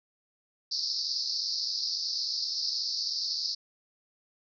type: band-pass noise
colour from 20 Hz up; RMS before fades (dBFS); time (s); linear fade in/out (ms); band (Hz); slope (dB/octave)
pink; -32; 0.71-3.55; 10; 4300 to 5400; 96
effects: none